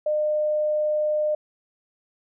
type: tone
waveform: sine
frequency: 606 Hz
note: D#5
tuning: 46 cents flat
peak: -20 dBFS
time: 0.06-1.35 s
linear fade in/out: 5 ms
effects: none